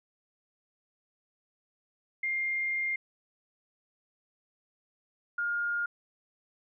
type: tone pair in turn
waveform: sine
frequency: 2113 / 1416.8 Hz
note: C7 / F6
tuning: +16 / +24 cents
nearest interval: perfect fifth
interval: 692 cents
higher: first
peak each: -28 dBFS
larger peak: neither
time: 2.23-2.96 / 5.38-5.86 s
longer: first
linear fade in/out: 5 ms
effects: none